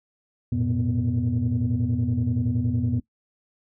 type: tone cluster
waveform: sine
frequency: 89.2 / 110.3 / 121 / 245.4 Hz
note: F2 / A2 / B2 / B3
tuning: +37 / +5 / -35 / -11 cents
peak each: -28 / -26 / -25 / -25 dBFS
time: 0.52-3 s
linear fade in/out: 5 ms
effects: noise-tail reverb RT60 0.1 s tail -19 dB re dry + tanh soft clip ceiling -15 dBFS